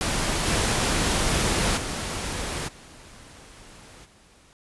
pink noise with level steps, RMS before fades -25 / -23 / -30 / -47 / -55 dBFS, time 0.01-4.53 s, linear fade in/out 0 ms, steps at 0.45 / 1.76 / 2.67 / 4.04 s, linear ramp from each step 20 ms, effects resampled to 24000 Hz

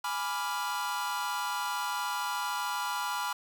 45% pulse chord, G# diminished seventh, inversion none, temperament equal, 830.6 / 987.8 / 1174.7 / 1396.9 Hz, G#5 / B5 / D6 / F6, 0 / 0 / 0 / 0 cents, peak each -38 / -34 / -39 / -37 dBFS, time 0.04-3.33 s, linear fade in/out 5 ms, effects none

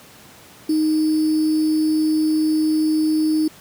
sine tone with sample-and-hold, 311.1 Hz, D#4, in tune, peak -15 dBFS, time 0.69-3.48 s, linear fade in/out 5 ms, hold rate 4900 Hz, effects pink hiss -45 dBFS RMS until 3.6 s + high-pass 100 Hz 12 dB/octave

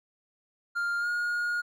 triangle tone with pitch glide, 1400 to 1432.7 Hz, F6 to F6, +4 to +44 cents, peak -25 dBFS, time 0.75-1.62 s, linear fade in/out 20 ms, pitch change +40 cents, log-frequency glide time 0.99-1.08 s, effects none

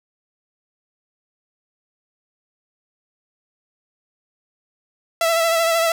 sawtooth tone with vibrato, 663 Hz, E5, 10 cents sharp, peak -12 dBFS, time 5.21-5.92 s, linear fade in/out 2 ms, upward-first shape sine, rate 13 Hz, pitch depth 31 cents each way, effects none

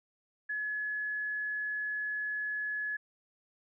sine tone, 1700 Hz, G#6, 40 cents sharp, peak -32 dBFS, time 0.49-2.97 s, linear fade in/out 10 ms, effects none

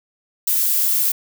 violet noise, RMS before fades -18 dBFS, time 0.47-1.12 s, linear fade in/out 5 ms, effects none

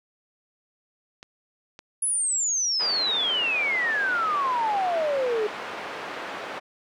clicks, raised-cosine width 0.2 ms, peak -25 dBFS, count 2, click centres 1.229 / 1.791 s
sine exponential sweep, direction down, 10548 to 412.5 Hz, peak -22 dBFS, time 2.02-5.47 s, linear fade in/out 5 ms
pink band-pass noise, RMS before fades -35 dBFS, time 2.79-6.6 s, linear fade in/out 20 ms, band 470 to 2300 Hz, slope 12 dB/octave
effects none

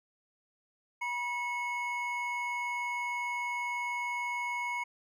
triangle tone pair together, 966.5 / 2193 Hz, B5 / C#7, -38 / -19 cents, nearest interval octave + major second, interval 1419 cents, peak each -33 / -33 dBFS, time 1.01-4.84 s, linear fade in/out 10 ms, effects none

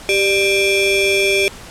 35% pulse ring-modulated tone, 987.8 Hz, B5, in tune, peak -8 dBFS, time 0.09-1.48 s, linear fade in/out 0 ms, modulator 1380 Hz, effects pink hiss -36 dBFS RMS until 1.7 s + low-pass 10000 Hz 12 dB/octave

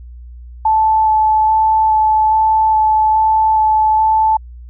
sine tone with vibrato, 871 Hz, A5, 18 cents flat, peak -9 dBFS, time 0.65-4.37 s, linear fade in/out 5 ms, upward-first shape square, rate 1.2 Hz, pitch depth 8 cents each way, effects added 60 Hz sine -31 dBFS peak until 4.69 s

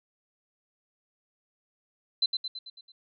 sine tone with echo, 4053 Hz, B7, 44 cents sharp, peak -21 dBFS, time 2.22-2.26 s, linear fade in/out 5 ms, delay 110 ms, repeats 6, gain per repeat -5 dB, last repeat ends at 2.92 s, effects none

